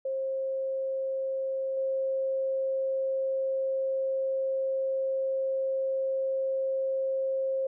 sine tone with level steps, 533 Hz, C5, 32 cents sharp, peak -28 / -26 dBFS, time 0.05-7.67 s, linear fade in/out 5 ms, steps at 1.77 s, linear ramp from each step 2 ms, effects none

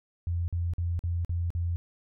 sine tone bursts, 86 Hz, F2, 26 cents flat, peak -26 dBFS, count 6, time 0.27-1.76 s, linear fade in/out 0 ms, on 210 ms, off 46 ms, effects none

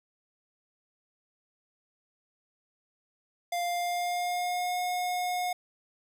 square tone with pitch glide, 698.5 to 721 Hz, F5 to F#5, 0 to -45 cents, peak -29 dBFS, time 3.52-5.53 s, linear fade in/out 5 ms, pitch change +55 cents, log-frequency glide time 3.63-4.78 s, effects none

